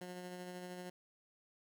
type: tone with tremolo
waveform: 15% pulse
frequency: 180 Hz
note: F#3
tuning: 47 cents flat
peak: -38 dBFS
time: 0.01-0.9 s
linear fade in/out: 5 ms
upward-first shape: sine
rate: 13 Hz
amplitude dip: 30%
effects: none